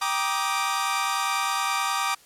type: chord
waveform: sawtooth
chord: Eb major seventh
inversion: first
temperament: equal with one note detuned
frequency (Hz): 784 / 945.9 / 1174.7 / 1244.5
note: G5 / Bb5 / D6 / Eb6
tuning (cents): 0 / +25 / 0 / 0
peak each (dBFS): -27 / -27 / -23 / -27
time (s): 0.01-2.15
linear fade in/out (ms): 10
effects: white hiss -54 dBFS RMS until 2.25 s + low-pass 12000 Hz 12 dB/octave